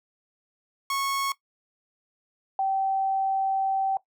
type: tone pair in turn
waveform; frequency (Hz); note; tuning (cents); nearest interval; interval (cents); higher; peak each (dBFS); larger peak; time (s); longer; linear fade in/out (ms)
sawtooth / sine; 1100 / 773.8; C#6 / G5; -14 / -23; tritone; 609; first; -22; neither; 0.9-1.32 / 2.59-3.97; second; 2
effects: noise-tail reverb RT60 0.1 s tail -17 dB re dry